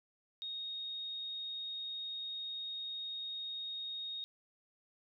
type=tone; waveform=sine; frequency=3729 Hz; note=A#7; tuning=in tune; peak=-39 dBFS; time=0.42-4.24 s; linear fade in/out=0 ms; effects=none